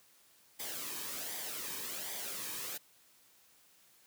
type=noise with flanger; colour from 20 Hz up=white; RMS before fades=-41 dBFS; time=0.59-2.78 s; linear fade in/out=10 ms; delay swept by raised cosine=0.72 to 1.47 ms; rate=1.3 Hz; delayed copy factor=-0.55; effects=white hiss -65 dBFS RMS until 4.06 s + high-pass 80 Hz 12 dB/octave